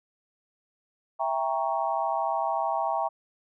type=chord; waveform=sine; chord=E diminished seventh; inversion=none; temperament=equal with one note detuned; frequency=659.3 / 792.6 / 932.3 / 1108.7 Hz; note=E5 / G5 / Bb5 / Db6; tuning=0 / +19 / 0 / 0 cents; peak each=-30 / -29 / -30 / -33 dBFS; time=1.19-3.09 s; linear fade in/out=20 ms; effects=none